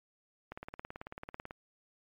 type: click train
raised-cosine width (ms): 0.5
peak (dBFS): -27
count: 19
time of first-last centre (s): 0.52-1.509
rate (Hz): 18.2
effects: MP3 64 kbps